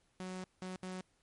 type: tone bursts at uneven times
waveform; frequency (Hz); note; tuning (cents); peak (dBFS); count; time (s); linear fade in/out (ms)
sawtooth; 185; F#3; 0; -37; 3; 0.2-0.44 / 0.62-0.76 / 0.83-1.01; 0
effects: pink hiss -74 dBFS RMS until 1.22 s + MP3 48 kbps